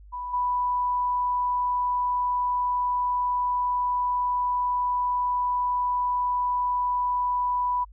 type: tone with level steps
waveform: sine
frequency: 987.8 Hz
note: B5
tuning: in tune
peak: -30 / -22 dBFS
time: 0.12-7.85 s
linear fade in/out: 20 ms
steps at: 0.33 s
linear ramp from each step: 10 ms
effects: added 50 Hz sine -45 dBFS peak until 7.92 s